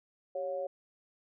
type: tone with amplitude modulation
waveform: sine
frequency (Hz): 554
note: C#5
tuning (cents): -1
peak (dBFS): -29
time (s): 0.35-0.67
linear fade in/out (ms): 5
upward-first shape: sine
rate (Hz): 164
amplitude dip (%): 80
effects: none